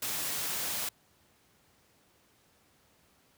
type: noise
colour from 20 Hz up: white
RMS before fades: -34 dBFS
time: 0.02-0.89 s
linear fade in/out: 5 ms
effects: pink hiss -66 dBFS RMS until 3.37 s + high-pass 80 Hz 12 dB/octave